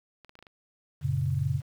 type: clicks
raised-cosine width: 0.3 ms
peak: -34 dBFS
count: 6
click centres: 0.247 / 0.294 / 0.354 / 0.39 / 0.426 / 0.468 s
type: chord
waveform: sine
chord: F# major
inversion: none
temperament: equal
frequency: 92.5 / 116.54 / 138.59 Hz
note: F#2 / A#2 / C#3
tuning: 0 / 0 / 0 cents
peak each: -31 / -31 / -27 dBFS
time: 1.01-1.62 s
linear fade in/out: 50 ms
effects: 9-bit